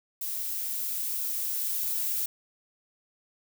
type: noise with level ramp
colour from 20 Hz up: violet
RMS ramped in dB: -33 to -29 dBFS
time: 0.21-2.26 s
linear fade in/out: 5 ms
effects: none